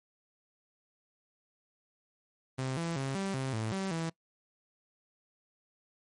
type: tone with pitch steps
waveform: sawtooth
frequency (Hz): 131.1 / 167.5 / 135.1 / 194.8 / 132.8 / 110.4 / 192.8 / 164.1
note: C3 / E3 / C#3 / G3 / C3 / A2 / G3 / E3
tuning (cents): +4 / +28 / -44 / -11 / +26 / +6 / -28 / -8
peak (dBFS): -28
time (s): 2.58-4.1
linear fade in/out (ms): 10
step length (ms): 190
effects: noise-tail reverb RT60 0.1 s tail -22 dB re dry + MP3 48 kbps